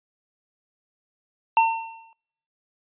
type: tone with exponential decay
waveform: square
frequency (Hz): 905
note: A5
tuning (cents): +48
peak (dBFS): -13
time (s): 1.57-2.13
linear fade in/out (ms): 1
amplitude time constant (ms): 120
effects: noise-tail reverb RT60 0.7 s tail -25 dB re dry + resampled to 8000 Hz